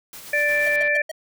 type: noise with tremolo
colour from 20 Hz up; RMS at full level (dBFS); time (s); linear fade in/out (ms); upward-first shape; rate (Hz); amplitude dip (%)
white; -38; 0.13-0.76; 0; sine; 8.3; 40
type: harmonic tone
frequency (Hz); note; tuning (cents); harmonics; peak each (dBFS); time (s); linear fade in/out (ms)
587.3; D5; 0; 1 / 3 / 4; -24 / -20 / -23; 0.33-1.02; 5
type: click train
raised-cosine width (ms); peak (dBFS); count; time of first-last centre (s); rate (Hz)
0.3; -24; 54; 0.49-0.877; 137
type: tone bursts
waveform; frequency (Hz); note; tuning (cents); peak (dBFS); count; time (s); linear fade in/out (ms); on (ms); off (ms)
square; 636; D#5; +38; -29; 4; 0.66-1.116; 5; 24; 120
effects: none